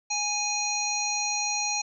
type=harmonic tone with a mistuned harmonic; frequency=827 Hz; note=G#5; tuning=8 cents flat; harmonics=1 / 3 / 5 / 7 / 8; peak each=-32 / -32 / -32 / -32 / -32 dBFS; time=0.1-1.82 s; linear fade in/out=10 ms; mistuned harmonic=5; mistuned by=+18 cents; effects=none